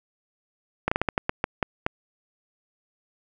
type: slowing click train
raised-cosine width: 0.5 ms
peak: -7 dBFS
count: 10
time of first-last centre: 0.88-1.865 s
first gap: 35 ms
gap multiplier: 1.27
effects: none